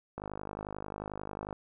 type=click train; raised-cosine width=1 ms; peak=-24 dBFS; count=70; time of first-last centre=0.18-1.528 s; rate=51.2 Hz; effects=none